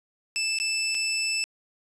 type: tone with dropouts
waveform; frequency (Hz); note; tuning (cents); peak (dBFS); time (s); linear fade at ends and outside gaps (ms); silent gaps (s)
20% pulse; 2637; E7; 0; -20; 0.36-1.44; 0; 0.587-0.6 / 0.946-0.95
effects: resampled to 22050 Hz + 9-bit